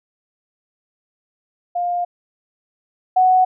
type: tone pair in turn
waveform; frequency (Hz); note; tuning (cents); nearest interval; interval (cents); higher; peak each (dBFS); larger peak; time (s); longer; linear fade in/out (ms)
sine; 705 / 741.8; F5 / F#5; +16 / +4; minor second; 88; second; -18 / -10; second; 1.75-2.05 / 3.16-3.45; first; 10
effects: none